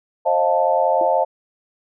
sine chord, F dominant seventh, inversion second, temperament equal with one note detuned, 531.8 / 622.3 / 698.5 / 880 Hz, C5 / Eb5 / F5 / A5, +28 / 0 / 0 / 0 cents, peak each -20 dBFS, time 0.25-1.25 s, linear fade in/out 20 ms
sine tone with exponential decay, 340 Hz, F4, 46 cents flat, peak -24 dBFS, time 1.01-1.12 s, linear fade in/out 2 ms, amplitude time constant 23 ms
effects none

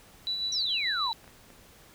sine tone with tremolo, 3951 Hz, B7, in tune, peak -27 dBFS, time 0.27-1.13 s, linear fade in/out 0 ms, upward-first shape sine, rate 6.9 Hz, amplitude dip 40%
sine exponential sweep, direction down, 5970 to 872 Hz, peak -29 dBFS, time 0.52-1.12 s, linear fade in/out 5 ms
clicks, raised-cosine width 0.5 ms, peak -37 dBFS, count 4, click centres 1.068 / 1.243 / 1.278 / 1.503 s
effects pink hiss -55 dBFS RMS until 1.94 s

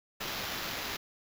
violet noise with sample-and-hold, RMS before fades -37 dBFS, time 0.2-0.97 s, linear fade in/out 10 ms, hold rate 8820 Hz, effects none

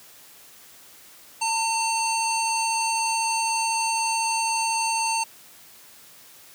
harmonic tone with a mistuned harmonic, 902 Hz, A5, 43 cents sharp, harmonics 1 / 3 / 5 / 7 / 9 / 10, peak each -24 / -29 / -31 / -32 / -34 / -34 dBFS, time 1.41-5.24 s, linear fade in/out 10 ms, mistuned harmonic 10, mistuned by -47 cents, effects white hiss -49 dBFS RMS until 6.54 s + high-pass 80 Hz 12 dB/octave

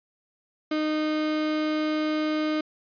35% pulse tone, 307.8 Hz, D#4, 19 cents flat, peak -22 dBFS, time 0.71-2.61 s, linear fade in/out 5 ms, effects resampled to 11025 Hz

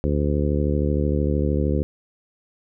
harmonic tone, 73.1 Hz, D2, 7 cents flat, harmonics 1 / 2 / 3 / 4 / 5 / 6 / 7, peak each -22 / -25 / -27 / -28 / -29 / -30 / -30 dBFS, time 0.04-1.83 s, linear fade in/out 0 ms, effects none

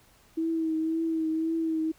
sine tone with vibrato, 322.4 Hz, E4, 38 cents flat, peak -25 dBFS, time 0.37-1.92 s, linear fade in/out 10 ms, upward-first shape triangle, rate 1.9 Hz, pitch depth 35 cents each way, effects pink hiss -60 dBFS RMS until 1.98 s

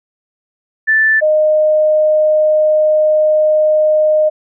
sine tone pair in turn, 1760 / 615.6 Hz, A6 / D#5, 0 / -19 cents, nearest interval octave + tritone, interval 1819 cents, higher first, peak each -8 dBFS, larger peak neither, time 0.87-1.21 / 1.21-4.3 s, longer second, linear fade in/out 20 ms, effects none

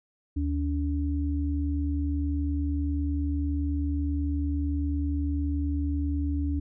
sine tone pair together, 75.9 / 285.7 Hz, D#2 / D4, -42 / -48 cents, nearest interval octave + major seventh, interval 2294 cents, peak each -26 / -30 dBFS, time 0.36-6.6 s, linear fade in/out 10 ms, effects none

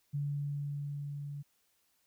sine tone with level ramp, 143.7 Hz, D3, 37 cents flat, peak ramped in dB -31 to -39 dBFS, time 0.13-1.43 s, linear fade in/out 20 ms, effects white hiss -74 dBFS RMS until 2.06 s

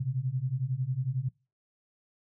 sine beating tone pair, 123.47 / 134.47 Hz, B2 / C3, 0 / +48 cents, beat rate 11 Hz, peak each -32 / -30 dBFS, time 0-1.29 s, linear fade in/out 10 ms, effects noise-tail reverb RT60 0.3 s tail -23 dB re dry

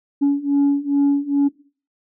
sine beating tone pair, 281.3 / 283.7 Hz, C#4 / C#4, +26 / +40 cents, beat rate 2.4 Hz, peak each -17 / -15 dBFS, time 0.21-1.49 s, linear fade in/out 20 ms, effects noise-tail reverb RT60 0.4 s tail -19 dB re dry + tanh soft clip ceiling -11 dBFS

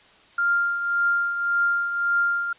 sine tone with tremolo, 1396.9 Hz, F6, in tune, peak -17 dBFS, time 0.38-2.53 s, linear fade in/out 5 ms, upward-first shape triangle, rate 1.8 Hz, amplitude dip 60%, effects white hiss -53 dBFS RMS until 2.58 s + resampled to 8000 Hz

